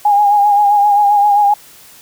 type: tone with vibrato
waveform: sine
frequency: 820 Hz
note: G#5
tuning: 22 cents flat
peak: -7 dBFS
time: 0.05-1.54 s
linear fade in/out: 5 ms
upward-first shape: sine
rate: 7.6 Hz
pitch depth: 38 cents each way
effects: white hiss -41 dBFS RMS until 2.01 s